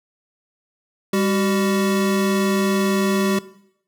square tone pair together, 199.6 / 379 Hz, G3 / F#4, +32 / +42 cents, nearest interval major seventh, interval 1110 cents, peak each -20 / -21 dBFS, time 1.13-3.39 s, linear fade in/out 5 ms, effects noise-tail reverb RT60 0.7 s tail -17 dB re dry

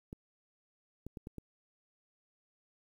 clicks, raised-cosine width 3 ms, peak -30 dBFS, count 5, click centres 0.129 / 1.066 / 1.172 / 1.271 / 1.383 s, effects 10-bit

